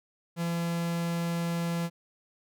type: tone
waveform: 45% pulse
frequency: 169.5 Hz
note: E3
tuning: 49 cents sharp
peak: -28 dBFS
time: 0.36-1.9 s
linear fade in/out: 50 ms
effects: none